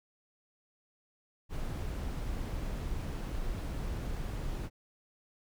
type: noise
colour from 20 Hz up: brown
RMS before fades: -36 dBFS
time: 1.49-4.7 s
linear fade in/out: 50 ms
effects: none